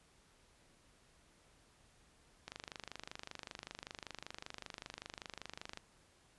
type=click train; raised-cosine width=0.2 ms; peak=-27 dBFS; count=84; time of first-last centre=2.48-5.774 s; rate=25.2 Hz; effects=pink hiss -68 dBFS RMS until 6.38 s + resampled to 24000 Hz